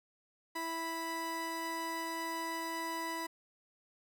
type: tone pair together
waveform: 30% pulse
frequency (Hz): 329.6 / 987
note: E4 / B5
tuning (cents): 0 / -1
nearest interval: octave + perfect fifth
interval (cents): 1899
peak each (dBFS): -39 / -35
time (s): 0.55-3.27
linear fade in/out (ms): 10
effects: none